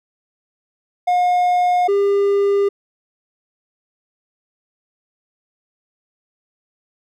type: tone pair in turn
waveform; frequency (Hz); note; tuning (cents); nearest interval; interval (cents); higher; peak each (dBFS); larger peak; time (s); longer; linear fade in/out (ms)
triangle; 717 / 400.9; F5 / G4; +45 / +39; minor seventh; 1006; first; -11; neither; 1.07-1.88 / 1.88-2.69; neither; 10
effects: none